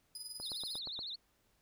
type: tone with tremolo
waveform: 25% pulse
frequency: 4978 Hz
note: D#8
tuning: in tune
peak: -37 dBFS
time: 0.15-0.79 s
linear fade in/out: 2 ms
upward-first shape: sine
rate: 20 Hz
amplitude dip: 65%
type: click train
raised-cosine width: 1 ms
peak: -34 dBFS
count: 6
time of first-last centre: 0.4-0.991 s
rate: 8.46 Hz
type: tone with vibrato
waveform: sine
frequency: 3957 Hz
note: B7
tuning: 3 cents sharp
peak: -40 dBFS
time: 0.42-1.16 s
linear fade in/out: 10 ms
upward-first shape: triangle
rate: 14 Hz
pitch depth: 220 cents each way
effects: pink hiss -74 dBFS RMS until 1.61 s